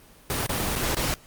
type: noise with dropouts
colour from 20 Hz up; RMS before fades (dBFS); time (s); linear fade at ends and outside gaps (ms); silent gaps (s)
pink; -26; 0.3-1.14; 1; 0.465-0.493 / 0.754-0.76 / 0.948-0.968
effects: pink hiss -52 dBFS RMS until 1.26 s + Opus 24 kbps